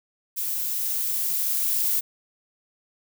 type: noise with level ramp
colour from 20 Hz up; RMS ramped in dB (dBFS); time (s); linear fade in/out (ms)
violet; -28 to -23; 0.36-2.01; 20
effects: none